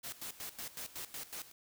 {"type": "noise with tremolo", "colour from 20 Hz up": "white", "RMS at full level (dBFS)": -43, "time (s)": [0.03, 1.52], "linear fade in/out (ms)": 20, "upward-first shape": "square", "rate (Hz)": 5.4, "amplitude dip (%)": 80, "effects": []}